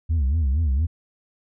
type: tone with vibrato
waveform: sine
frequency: 73.42 Hz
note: D2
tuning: in tune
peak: -15 dBFS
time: 0.09-0.87 s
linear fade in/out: 20 ms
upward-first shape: sine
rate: 4.3 Hz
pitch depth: 220 cents each way
effects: tanh soft clip ceiling -17 dBFS